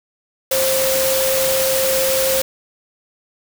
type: tone in noise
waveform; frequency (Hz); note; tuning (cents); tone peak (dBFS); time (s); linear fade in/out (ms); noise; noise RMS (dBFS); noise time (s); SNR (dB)
sine; 529; C5; +19; -17; 0.51-2.42; 5; white; -20; 0.51-2.42; 0
effects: none